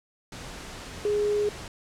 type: tone in noise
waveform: sine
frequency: 415.3 Hz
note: G#4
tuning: in tune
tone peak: -22 dBFS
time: 1.05-1.49 s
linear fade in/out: 2 ms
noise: pink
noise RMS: -40 dBFS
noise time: 0.32-1.68 s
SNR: +15 dB
effects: low-pass 8000 Hz 12 dB/octave